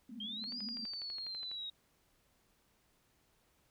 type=band-pass noise; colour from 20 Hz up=white; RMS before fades=-49 dBFS; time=0.09-0.85 s; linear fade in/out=5 ms; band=210 to 240 Hz; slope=96 dB/octave
type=exponential two-way sweep; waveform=sine; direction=up then down; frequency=3121 to 4978 to 3770 Hz; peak=-40 dBFS; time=0.2-1.7 s; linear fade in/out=5 ms; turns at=0.59 s
type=click train; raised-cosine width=0.3 ms; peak=-37 dBFS; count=14; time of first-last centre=0.44-1.514 s; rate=12.1 Hz
effects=pink hiss -73 dBFS RMS until 3.7 s